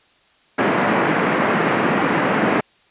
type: band-pass noise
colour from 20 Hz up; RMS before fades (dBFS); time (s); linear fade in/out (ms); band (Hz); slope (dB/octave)
pink; -18; 0.58-2.61; 10; 170 to 2200; 24
effects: white hiss -56 dBFS RMS until 2.9 s + resampled to 8000 Hz